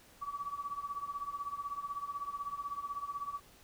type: tone with tremolo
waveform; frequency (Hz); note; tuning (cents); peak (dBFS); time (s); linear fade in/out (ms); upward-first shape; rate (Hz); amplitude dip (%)
sine; 1145; D6; -44; -33; 0.21-3.4; 20; triangle; 16; 90
effects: pink hiss -60 dBFS RMS until 3.63 s